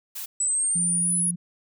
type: noise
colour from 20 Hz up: blue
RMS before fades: -34 dBFS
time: 0.15-0.26 s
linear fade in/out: 10 ms
type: linear sweep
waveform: sine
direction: up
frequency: 7860 to 10450 Hz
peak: -21 dBFS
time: 0.4-1.31 s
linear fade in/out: 5 ms
type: tone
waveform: sine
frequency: 174.61 Hz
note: F3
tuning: in tune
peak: -28 dBFS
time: 0.75-1.36 s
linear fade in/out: 10 ms
effects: none